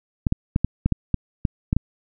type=clicks; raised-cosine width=5 ms; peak=-6 dBFS; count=10; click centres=0.268 / 0.324 / 0.561 / 0.646 / 0.86 / 0.923 / 1.143 / 1.452 / 1.729 / 1.766 s; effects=none